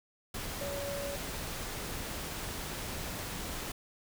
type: tone in noise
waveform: sine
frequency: 565 Hz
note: C#5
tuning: 33 cents sharp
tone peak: -37 dBFS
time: 0.61-1.16 s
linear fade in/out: 5 ms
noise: pink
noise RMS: -39 dBFS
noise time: 0.34-3.72 s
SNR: -1 dB
effects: none